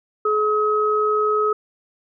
sine tone pair together, 425.2 / 1274.2 Hz, G#4 / D#6, +41 / +41 cents, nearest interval octave + perfect fifth, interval 1900 cents, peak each -19 dBFS, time 0.25-1.53 s, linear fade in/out 5 ms, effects none

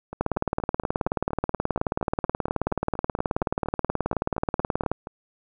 two click trains, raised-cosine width 1 ms, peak -9 / -20 dBFS, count 89 / 22, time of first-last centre 0.21-4.916 / 0.13-5.071 s, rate 18.7 / 4.25 Hz, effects none

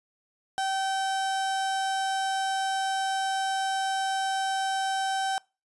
35% pulse tone, 772 Hz, G5, 27 cents flat, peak -24 dBFS, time 0.58-5.38 s, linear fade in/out 0 ms, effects noise-tail reverb RT60 0.3 s tail -25 dB re dry + resampled to 24000 Hz

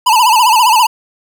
square tone with vibrato, 931 Hz, A#5, 2 cents flat, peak -7 dBFS, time 0.06-0.87 s, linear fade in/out 10 ms, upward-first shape sine, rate 15 Hz, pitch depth 140 cents each way, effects none

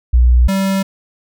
sine / square tone pair in turn, 60.8 / 193.56 Hz, B1 / G3, -26 / -22 cents, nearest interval octave + minor sixth, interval 2004 cents, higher second, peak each -6 / -14 dBFS, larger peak first, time 0.13-0.48 / 0.48-0.83 s, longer neither, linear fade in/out 10 ms, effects none

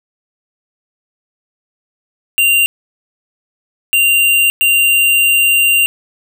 square tone bursts at uneven times, 2778 Hz, F7, 10 cents flat, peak -9 dBFS, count 3, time 2.38-2.66 / 3.93-4.5 / 4.61-5.86 s, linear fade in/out 0 ms, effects none

